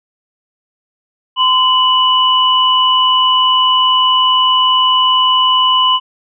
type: tone pair together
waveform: sine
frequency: 1028.8 / 2960 Hz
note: C6 / F#7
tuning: -30 / 0 cents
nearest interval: octave + tritone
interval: 1830 cents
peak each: -11 dBFS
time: 1.36-6 s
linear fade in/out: 50 ms
effects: none